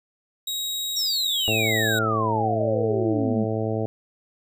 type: tone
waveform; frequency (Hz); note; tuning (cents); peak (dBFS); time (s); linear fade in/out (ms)
sawtooth; 3804; A#7; +34; -23; 0.47-1.99; 5
type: exponential sweep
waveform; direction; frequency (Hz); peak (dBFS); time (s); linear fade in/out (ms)
sine; down; 5710 to 204.2; -23; 0.96-3.45; 10
type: harmonic tone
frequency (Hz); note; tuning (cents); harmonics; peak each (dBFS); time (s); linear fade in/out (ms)
110; A2; 0; 1 / 2 / 3 / 4 / 5 / 6 / 7; -27 / -31 / -31 / -29 / -32 / -32 / -37; 1.48-3.86; 0
effects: none